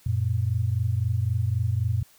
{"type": "tone pair together", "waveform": "sine", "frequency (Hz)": [92.66, 116.5], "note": ["F#2", "A#2"], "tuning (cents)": [3, -1], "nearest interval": "major third", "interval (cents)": 396, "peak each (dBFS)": [-25, -24], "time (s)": [0.06, 2.03], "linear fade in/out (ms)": 5, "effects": ["white hiss -57 dBFS RMS until 2.18 s"]}